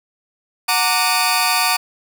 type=tone cluster; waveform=sawtooth; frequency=734 / 921 / 1170 / 2498 / 4537 Hz; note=F#5 / A#5 / D6 / D#7 / C#8; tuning=-14 / -21 / -7 / +6 / +39 cents; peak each=-18 dBFS; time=0.68-1.77 s; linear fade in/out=10 ms; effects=none